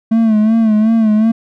triangle tone with vibrato, 219.9 Hz, A3, 1 cent flat, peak -6 dBFS, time 0.11-1.32 s, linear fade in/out 10 ms, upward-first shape sine, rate 2.7 Hz, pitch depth 64 cents each way, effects none

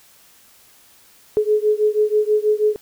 sine beating tone pair, 422.1 / 428.3 Hz, G#4 / A4, +28 / -47 cents, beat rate 6.2 Hz, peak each -17 / -18 dBFS, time 1.37-2.76 s, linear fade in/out 0 ms, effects white hiss -51 dBFS RMS until 2.81 s

